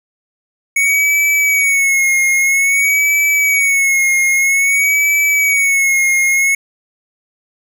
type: tone with vibrato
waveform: square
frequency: 2221 Hz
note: C#7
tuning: 3 cents sharp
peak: -11 dBFS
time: 0.76-6.55 s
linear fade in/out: 5 ms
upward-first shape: sine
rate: 0.51 Hz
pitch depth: 62 cents each way
effects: none